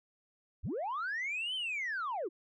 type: linear two-way sweep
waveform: sine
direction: up then down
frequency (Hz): 33.92 to 3136 to 301.2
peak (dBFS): -32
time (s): 0.63-2.29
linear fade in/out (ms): 20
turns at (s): 1.55
effects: tanh soft clip ceiling -31 dBFS